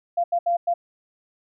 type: tone bursts at uneven times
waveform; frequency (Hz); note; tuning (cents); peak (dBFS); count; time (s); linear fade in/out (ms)
sine; 691; F5; -19; -18; 4; 0.17-0.24 / 0.32-0.39 / 0.46-0.57 / 0.67-0.74; 10
effects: none